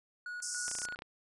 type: tone with tremolo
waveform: triangle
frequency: 1457 Hz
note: F#6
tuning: 27 cents flat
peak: -37 dBFS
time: 0.26-0.95 s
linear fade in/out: 2 ms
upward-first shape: square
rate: 3.5 Hz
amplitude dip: 65%
type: band-pass noise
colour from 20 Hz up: pink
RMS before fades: -39 dBFS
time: 0.42-0.86 s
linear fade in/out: 5 ms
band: 5100 to 10000 Hz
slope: 96 dB/octave
type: clicks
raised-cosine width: 0.3 ms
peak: -28 dBFS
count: 11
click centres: 0.681 / 0.714 / 0.752 / 0.787 / 0.818 / 0.852 / 0.887 / 0.924 / 0.959 / 0.99 / 1.021 s
effects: resampled to 24000 Hz